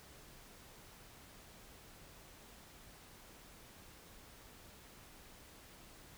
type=silence; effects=pink hiss -58 dBFS RMS until 6.17 s